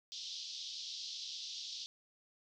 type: band-pass noise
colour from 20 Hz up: pink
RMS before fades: -45 dBFS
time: 0.12-1.86 s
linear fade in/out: 0 ms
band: 3300 to 5700 Hz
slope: 48 dB/octave
effects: none